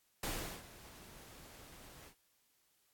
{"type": "noise with ADSR envelope", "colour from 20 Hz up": "pink", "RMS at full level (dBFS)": -38, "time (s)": [0.23, 2.15], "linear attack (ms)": 4, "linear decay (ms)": 390, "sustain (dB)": -18, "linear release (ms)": 80, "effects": ["white hiss -75 dBFS RMS until 2.93 s", "AAC 64 kbps"]}